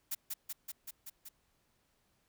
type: noise with echo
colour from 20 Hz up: blue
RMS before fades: -36 dBFS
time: 0.11-0.15 s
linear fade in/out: 10 ms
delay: 190 ms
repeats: 6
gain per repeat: -2 dB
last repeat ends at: 1.29 s
effects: pink hiss -75 dBFS RMS until 2.28 s